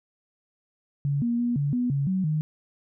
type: tone with pitch steps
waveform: sine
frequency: 141.9 / 236.4 / 240.3 / 143 / 245.9 / 139.8 / 188.1 / 153.8 Hz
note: C#3 / A#3 / B3 / D3 / B3 / C#3 / F#3 / D#3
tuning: +41 / +24 / -47 / -46 / -7 / +15 / +29 / -20 cents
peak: -22 dBFS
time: 1.05-2.41 s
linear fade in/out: 0 ms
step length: 170 ms
effects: none